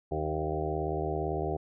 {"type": "harmonic tone with a mistuned harmonic", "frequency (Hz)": 77.78, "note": "D#2", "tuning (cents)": 0, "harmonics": [1, 2, 4, 5, 6, 7, 8, 9, 10], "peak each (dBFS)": [-36, -37, -39, -34, -39, -42, -43, -37, -40], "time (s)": [0.11, 1.57], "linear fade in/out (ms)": 10, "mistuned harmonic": 9, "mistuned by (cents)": -19, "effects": []}